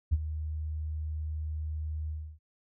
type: tone with ADSR envelope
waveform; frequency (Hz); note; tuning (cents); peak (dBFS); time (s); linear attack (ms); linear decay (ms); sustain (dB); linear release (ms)
sine; 77.3; D#2; -11; -19; 0.11-2.39; 21; 38; -13; 300
effects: noise-tail reverb RT60 0.1 s tail -26 dB re dry + tanh soft clip ceiling -17 dBFS